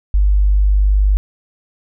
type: tone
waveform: sine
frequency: 49.83 Hz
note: G1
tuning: 29 cents sharp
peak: -9 dBFS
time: 0.14-1.17 s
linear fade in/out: 0 ms
effects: none